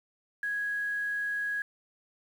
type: tone with quantisation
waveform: sine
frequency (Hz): 1661.2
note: G#6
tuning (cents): 0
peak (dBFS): -29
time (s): 0.43-1.62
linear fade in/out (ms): 2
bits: 9
effects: none